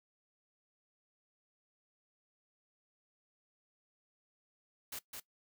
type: noise with echo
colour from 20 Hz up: white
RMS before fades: -43 dBFS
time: 4.92-4.99 s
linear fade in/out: 5 ms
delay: 210 ms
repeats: 1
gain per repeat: -3 dB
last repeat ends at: 5.2 s
effects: noise-tail reverb RT60 0.1 s tail -18 dB re dry